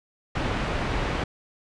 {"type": "low-pass noise", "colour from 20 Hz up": "pink", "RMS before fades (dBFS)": -27, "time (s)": [0.35, 1.24], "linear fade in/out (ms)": 5, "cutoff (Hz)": 2600, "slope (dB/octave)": 12, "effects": ["resampled to 22050 Hz"]}